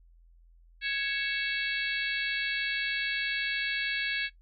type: harmonic tone with a mistuned harmonic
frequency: 554.4 Hz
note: C#5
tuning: in tune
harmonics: 3 / 4 / 5 / 6 / 7 / 8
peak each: -32 / -34 / -36 / -38 / -39 / -40 dBFS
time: 0.81-4.3 s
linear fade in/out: 50 ms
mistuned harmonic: 5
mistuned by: -77 cents
effects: noise-tail reverb RT60 0.1 s tail -17 dB re dry + added 42 Hz sine -55 dBFS peak until 4.41 s